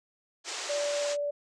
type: band-pass noise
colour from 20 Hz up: white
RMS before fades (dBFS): -37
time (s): 0.44-1.17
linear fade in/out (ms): 50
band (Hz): 340 to 7700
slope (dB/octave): 48
type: tone with vibrato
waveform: sine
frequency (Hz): 580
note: D5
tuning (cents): -22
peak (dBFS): -28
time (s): 0.69-1.31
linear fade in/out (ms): 10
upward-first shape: triangle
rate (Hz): 17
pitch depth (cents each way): 8
effects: none